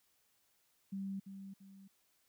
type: tone with echo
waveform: sine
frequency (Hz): 194.8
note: G3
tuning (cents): -11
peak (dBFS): -38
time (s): 0.92-1.2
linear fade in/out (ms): 10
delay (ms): 340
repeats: 2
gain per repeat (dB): -8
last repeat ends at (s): 1.88
effects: white hiss -75 dBFS RMS until 2.28 s